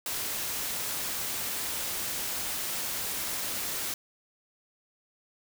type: noise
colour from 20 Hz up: white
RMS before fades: -33 dBFS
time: 0.06-3.94 s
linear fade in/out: 2 ms
effects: none